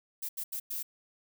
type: noise bursts at uneven times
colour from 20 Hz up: violet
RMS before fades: -36 dBFS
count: 4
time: 0.22-0.29 / 0.37-0.44 / 0.52-0.6 / 0.7-0.83 s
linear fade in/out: 10 ms
effects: none